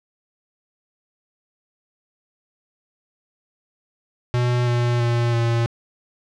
square tone with pitch steps, 122.4 / 120.51 / 118.64 / 116.81 Hz, B2 / B2 / A#2 / A#2, -15 / -42 / +31 / +4 cents, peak -18 dBFS, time 4.34-5.66 s, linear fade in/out 0 ms, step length 330 ms, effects low-pass 5000 Hz 12 dB/octave

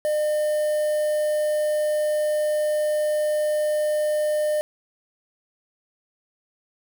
triangle tone with quantisation, 605 Hz, D#5, 49 cents flat, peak -18 dBFS, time 0.05-4.61 s, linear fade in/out 0 ms, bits 6, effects none

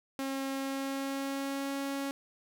sawtooth tone with pitch glide, 270.5 to 276.3 Hz, C#4 to C#4, -42 to -6 cents, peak -29 dBFS, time 0.19-2.11 s, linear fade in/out 0 ms, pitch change +36 cents, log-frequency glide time 0.53-1.75 s, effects none

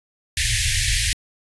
pink band-stop noise, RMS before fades -20 dBFS, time 0.37-1.13 s, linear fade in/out 2 ms, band 120 to 1700 Hz, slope 96 dB/octave, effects resampled to 24000 Hz

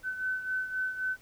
sine beating tone pair, 1516 / 1519.8 Hz, F#6 / F#6, +42 / +46 cents, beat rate 3.8 Hz, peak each -31 / -37 dBFS, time 0.03-1.17 s, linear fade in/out 50 ms, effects pink hiss -59 dBFS RMS until 1.21 s

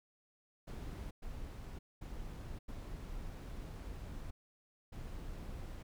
brown noise bursts at uneven times, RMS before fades -45 dBFS, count 5, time 0.67-1.11 / 1.22-1.79 / 2.01-2.59 / 2.68-4.31 / 4.92-5.83 s, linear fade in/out 10 ms, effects none

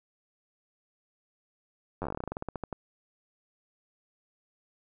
slowing click train, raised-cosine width 1 ms, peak -20 dBFS, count 20, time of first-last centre 2.02-2.727 s, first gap 10 ms, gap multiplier 1.13, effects none

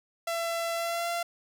sawtooth tone with pitch glide, 672 to 685.7 Hz, E5 to F5, +33 to -32 cents, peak -25 dBFS, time 0.27-1.23 s, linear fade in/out 5 ms, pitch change +35 cents, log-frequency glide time 0.75-1.09 s, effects none

